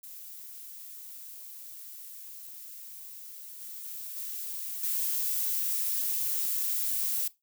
violet noise with level steps, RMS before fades -45 / -42 / -40 / -37 / -30 dBFS, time 0.03-7.28 s, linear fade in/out 5 ms, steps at 3.6 / 3.84 / 4.16 / 4.83 s, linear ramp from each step 5 ms, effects noise-tail reverb RT60 0.2 s tail -18 dB re dry

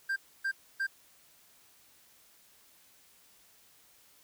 triangle tone bursts, 1584 Hz, G6, 18 cents sharp, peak -27 dBFS, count 3, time 0.09-0.869 s, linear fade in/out 10 ms, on 73 ms, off 280 ms, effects white hiss -62 dBFS RMS until 4.23 s

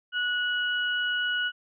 sine tone pair together, 1466 / 2926 Hz, F#6 / F#7, -16 / -20 cents, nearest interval octave, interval 1196 cents, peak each -26 / -30 dBFS, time 0.12-1.52 s, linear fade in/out 50 ms, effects none

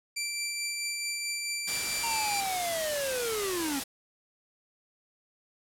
15% pulse tone with tremolo, 2345 Hz, D7, 3 cents flat, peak -23 dBFS, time 0.16-2.41 s, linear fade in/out 10 ms, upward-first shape triangle, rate 4.6 Hz, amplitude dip 30%
white noise, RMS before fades -34 dBFS, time 1.67-3.84 s, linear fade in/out 10 ms
square linear sweep, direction down, 932.3 to 263 Hz, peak -31 dBFS, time 2.03-3.8 s, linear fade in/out 10 ms
effects low-pass 12000 Hz 12 dB/octave

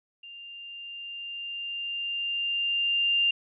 sine tone with level ramp, 2794 Hz, F7, in tune, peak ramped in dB -42 to -20 dBFS, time 0.23-3.31 s, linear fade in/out 5 ms, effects none

